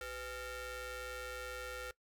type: ring-modulated tone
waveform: sawtooth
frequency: 442.2 Hz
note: A4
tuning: 9 cents sharp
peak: -35 dBFS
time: 0.01-1.91 s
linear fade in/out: 2 ms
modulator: 944 Hz
effects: noise-tail reverb RT60 0.1 s tail -20 dB re dry